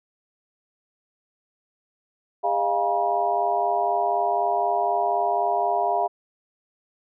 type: tone cluster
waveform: sine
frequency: 405.6 / 614 / 698 / 817 / 961 Hz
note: G#4 / D#5 / F5 / G#5 / B5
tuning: -41 / -23 / -1 / -29 / -48 cents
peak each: -29 / -30 / -22 / -30 / -27 dBFS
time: 2.43-6.08 s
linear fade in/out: 20 ms
effects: none